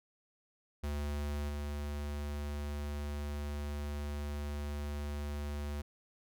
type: tone with level steps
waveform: square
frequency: 73 Hz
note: D2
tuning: 10 cents flat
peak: -35 / -37 dBFS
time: 0.83-5.82 s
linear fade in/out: 10 ms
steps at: 1.48 s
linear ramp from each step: 20 ms
effects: none